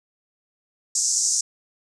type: band-pass noise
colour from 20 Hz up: pink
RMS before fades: -22 dBFS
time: 0.95-1.41 s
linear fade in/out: 5 ms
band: 5700 to 8000 Hz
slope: 48 dB/octave
effects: none